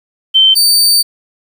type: tone pair in turn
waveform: sine / sawtooth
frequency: 3101 / 4597 Hz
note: G7 / D8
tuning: -19 / -38 cents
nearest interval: perfect fifth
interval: 681 cents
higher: second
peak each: -4 dBFS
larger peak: neither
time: 0.34-0.55 / 0.55-1.03 s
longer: second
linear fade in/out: 20 ms
effects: 7-bit